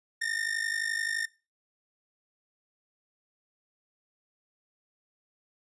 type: ring-modulated tone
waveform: 45% pulse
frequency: 1821 Hz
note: A#6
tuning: 41 cents flat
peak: -26 dBFS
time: 0.21-1.26 s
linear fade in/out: 10 ms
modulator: 25.8 Hz
effects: noise-tail reverb RT60 0.3 s tail -21 dB re dry + resampled to 24000 Hz